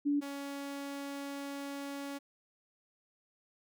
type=tone pair in turn; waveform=sine / sawtooth; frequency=288 / 280.4 Hz; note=D4 / C#4; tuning=-34 / +20 cents; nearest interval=unison; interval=46 cents; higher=first; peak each=-27 / -35 dBFS; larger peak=first; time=0.05-0.21 / 0.21-2.19 s; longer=second; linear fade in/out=20 ms; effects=none